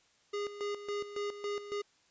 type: tone with tremolo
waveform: square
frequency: 409.7 Hz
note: G#4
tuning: 24 cents flat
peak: -34 dBFS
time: 0.33-1.82 s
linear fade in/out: 10 ms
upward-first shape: square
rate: 3.6 Hz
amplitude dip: 70%
effects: white hiss -68 dBFS RMS until 2.1 s + resampled to 16000 Hz